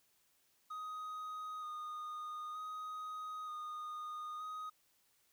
triangle tone with vibrato, 1241 Hz, D#6, 5 cents flat, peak -40 dBFS, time 0.7-4.7 s, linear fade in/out 10 ms, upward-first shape square, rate 0.54 Hz, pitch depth 16 cents each way, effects white hiss -74 dBFS RMS until 5.32 s

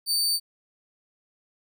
sawtooth tone, 4581 Hz, D8, 44 cents flat, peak -19 dBFS, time 0.06-0.4 s, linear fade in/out 50 ms, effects none

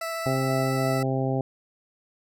20% pulse tone with vibrato, 659.3 Hz, E5, in tune, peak -24 dBFS, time 0.01-1.03 s, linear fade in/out 5 ms, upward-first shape sine, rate 14 Hz, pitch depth 8 cents each way
harmonic tone, 132.5 Hz, C3, 22 cents sharp, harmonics 1 / 2 / 3 / 4 / 5 / 6, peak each -26 / -29 / -31 / -32 / -33 / -34 dBFS, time 0.26-1.41 s, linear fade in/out 2 ms
effects none

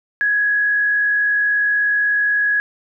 sine tone with frequency modulation, 1672 Hz, G#6, 11 cents sharp, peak -14 dBFS, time 0.21-2.6 s, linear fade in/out 0 ms, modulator 56.4 Hz, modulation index 0.37, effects none

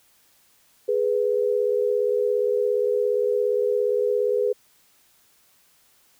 sine tone pair together, 416.6 / 493.9 Hz, G#4 / B4, +5 / 0 cents, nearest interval minor third, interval 295 cents, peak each -22 dBFS, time 0.88-4.53 s, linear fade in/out 10 ms, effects white hiss -60 dBFS RMS until 6.19 s

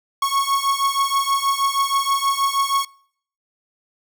45% pulse beating tone pair, 1099 / 1105.3 Hz, C#6 / C#6, -15 / -5 cents, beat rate 6.3 Hz, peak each -21 dBFS, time 0.22-2.85 s, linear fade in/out 5 ms, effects noise-tail reverb RT60 0.6 s tail -24 dB re dry

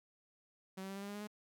sawtooth tone with pitch steps, 189.7 / 192.46 / 195.26 / 198.1 / 201 / 203.9 / 206.9 / 209.9 Hz, F#3 / G3 / G3 / G3 / G3 / G#3 / G#3 / G#3, +43 / -32 / -7 / +18 / +44 / -32 / -6 / +19 cents, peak -39 dBFS, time 0.77-1.274 s, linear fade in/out 10 ms, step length 63 ms, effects none

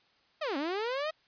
sawtooth linear two-way sweep, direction down then up, 659.3 to 264.6 to 643 Hz, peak -27 dBFS, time 0.41-1.11 s, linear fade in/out 10 ms, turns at 0.57 s, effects white hiss -67 dBFS RMS until 1.27 s + resampled to 11025 Hz

